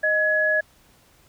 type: tone pair together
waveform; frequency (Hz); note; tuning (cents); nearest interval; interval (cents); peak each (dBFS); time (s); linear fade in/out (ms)
sine; 621 / 1686.9; D#5 / G#6; -3 / +27; octave + perfect fourth; 1730; -23 / -19; 0.03-0.61; 10
effects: pink hiss -57 dBFS RMS until 1.28 s